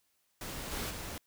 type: noise with level steps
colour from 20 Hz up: pink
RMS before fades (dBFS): -41 / -37 / -42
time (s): 0.41-1.18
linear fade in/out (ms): 2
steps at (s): 0.71 / 0.9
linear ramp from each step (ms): 10
effects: white hiss -75 dBFS RMS until 1.26 s